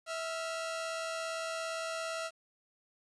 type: tone pair together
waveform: sawtooth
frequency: 652 / 1381.5 Hz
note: E5 / F6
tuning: -19 / -19 cents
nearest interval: octave + minor second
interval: 1300 cents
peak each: -33 / -37 dBFS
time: 0.06-2.31 s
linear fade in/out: 50 ms
effects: resampled to 22050 Hz + 10-bit